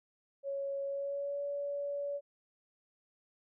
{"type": "tone with pitch glide", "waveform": "sine", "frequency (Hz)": [554.4, 569.7], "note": ["C#5", "C#5"], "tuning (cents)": [0, 47], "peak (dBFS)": -34, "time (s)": [0.43, 2.21], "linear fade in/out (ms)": 50, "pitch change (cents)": 47, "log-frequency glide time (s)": [0.84, 1.42], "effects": []}